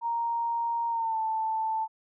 sine tone with pitch glide, 932.3 to 883 Hz, A#5 to A5, 0 to +6 cents, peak -26 dBFS, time 0.01-1.88 s, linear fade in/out 50 ms, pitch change -94 cents, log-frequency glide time 0.89-1.19 s, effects none

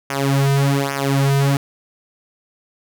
sawtooth tone with flanger, 138.59 Hz, C#3, in tune, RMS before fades -17 dBFS, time 0.1-1.57 s, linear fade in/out 2 ms, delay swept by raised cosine 0.24 to 3.64 ms, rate 1.2 Hz, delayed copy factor -0.9, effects none

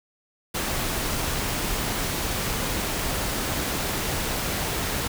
pink noise, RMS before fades -27 dBFS, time 0.54-5.08 s, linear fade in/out 10 ms, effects none

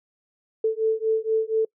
sine beating tone pair, 440 / 444.2 Hz, A4 / A4, 0 / +16 cents, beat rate 4.2 Hz, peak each -23 dBFS, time 0.64-1.65 s, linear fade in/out 5 ms, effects noise-tail reverb RT60 0.1 s tail -26 dB re dry

